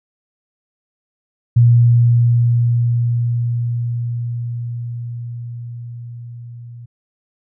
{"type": "tone with level ramp", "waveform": "sine", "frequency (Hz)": 119, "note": "A#2", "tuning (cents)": 36, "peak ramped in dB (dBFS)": [-6, -32], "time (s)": [1.56, 6.86], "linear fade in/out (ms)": 10, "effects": []}